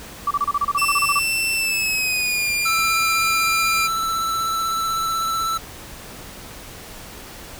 sine tone bursts, 1157 Hz, D6, 26 cents flat, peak -16 dBFS, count 14, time 0.27-1.192 s, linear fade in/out 5 ms, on 38 ms, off 30 ms
sawtooth tone with pitch glide, 2677 to 2399 Hz, E7 to D7, +26 to +36 cents, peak -16 dBFS, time 0.77-3.88 s, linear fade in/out 20 ms, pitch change -190 cents, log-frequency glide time 1.55-2.51 s
square tone with vibrato, 1326 Hz, E6, 10 cents sharp, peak -21 dBFS, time 2.65-5.58 s, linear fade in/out 10 ms, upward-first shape sine, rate 16 Hz, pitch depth 17 cents each way
effects pink hiss -38 dBFS RMS until 7.59 s

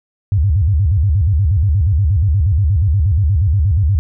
sine tone with vibrato, 86.4 Hz, F2, 18 cents flat, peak -10 dBFS, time 0.32-3.99 s, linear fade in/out 0 ms, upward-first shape square, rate 8.4 Hz, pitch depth 270 cents each way, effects none

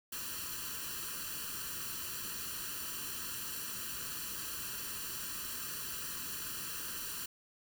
white noise with comb filter, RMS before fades -41 dBFS, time 0.12-7.26 s, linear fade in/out 5 ms, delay 0.69 ms, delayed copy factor +0.85, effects none

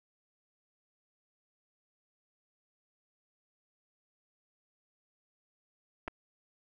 clicks, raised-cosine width 0.5 ms, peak -23 dBFS, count 2, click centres 6.078 / 6.081 s, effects none

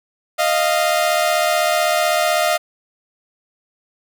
sawtooth tone pair together, 620 / 695.9 Hz, D#5 / F5, -6 / -6 cents, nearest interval major second, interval 200 cents, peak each -14 dBFS, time 0.38-2.58 s, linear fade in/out 20 ms, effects none

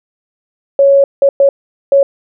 sine tone bursts at uneven times, 555 Hz, C#5, 2 cents sharp, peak -4 dBFS, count 4, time 0.79-1.04 / 1.22-1.29 / 1.4-1.49 / 1.92-2.03 s, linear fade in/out 2 ms, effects none

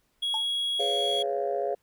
triangle tone, 3322 Hz, G#7, in tune, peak -24 dBFS, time 0.22-1.23 s, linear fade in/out 10 ms
sine tone with exponential decay, 876 Hz, A5, 8 cents flat, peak -26 dBFS, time 0.34-0.47 s, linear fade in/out 2 ms, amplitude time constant 27 ms
sine chord, C# dominant seventh, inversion second, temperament just, 415.8 / 498.9 / 554.4 / 693 Hz, G#4 / B4 / C#5 / E#5, +2 / +17 / 0 / -14 cents, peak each -30 / -35 / -30 / -30 dBFS, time 0.79-1.75 s, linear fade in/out 10 ms
effects tanh soft clip ceiling -17 dBFS + pink hiss -71 dBFS RMS until 1.82 s

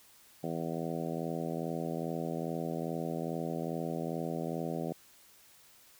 harmonic tone, 82.41 Hz, E2, in tune, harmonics 2 / 3 / 4 / 5 / 6 / 7 / 8 / 9, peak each -38 / -40 / -41 / -42 / -43 / -43 / -44 / -45 dBFS, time 0.43-4.93 s, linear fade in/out 10 ms, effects white hiss -60 dBFS RMS until 5.99 s

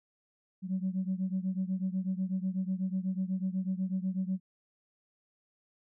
sine beating tone pair, 185 / 193.1 Hz, F#3 / G3, 0 / -26 cents, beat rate 8.1 Hz, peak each -31 / -33 dBFS, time 0.62-4.4 s, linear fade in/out 50 ms, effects tanh soft clip ceiling -24 dBFS

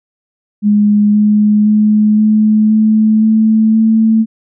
sine tone with pitch steps, 207.7 / 210 / 212.3 / 214.7 / 217 / 219.4 / 221.8 Hz, G#3 / G#3 / G#3 / A3 / A3 / A3 / A3, 0 / +19 / +38 / -42 / -24 / -5 / +14 cents, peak -6 dBFS, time 0.62-4.26 s, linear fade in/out 50 ms, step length 520 ms, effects none

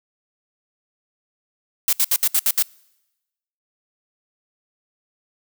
blue noise bursts, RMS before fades -17 dBFS, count 7, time 1.88-2.625 s, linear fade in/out 2 ms, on 49 ms, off 67 ms, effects noise-tail reverb RT60 1.0 s tail -26 dB re dry

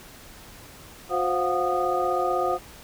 sine tone cluster, 361 / 522 / 702 / 738 / 1233 Hz, F#4 / C5 / F5 / F#5 / D#6, -43 / -4 / +9 / -5 / -16 cents, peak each -28 dBFS, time 1.09-2.59 s, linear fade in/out 50 ms, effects pink hiss -46 dBFS RMS until 2.83 s

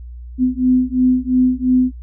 sine beating tone pair, 252.5 / 255.4 Hz, B3 / C4, +39 / -42 cents, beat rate 2.9 Hz, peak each -15 dBFS, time 0.38-1.92 s, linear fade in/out 50 ms, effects added 60 Hz sine -30 dBFS peak until 2.02 s

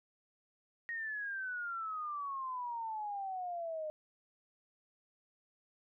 sine exponential sweep, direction down, 1880 to 609 Hz, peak -37 dBFS, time 0.89-3.9 s, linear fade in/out 0 ms, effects none

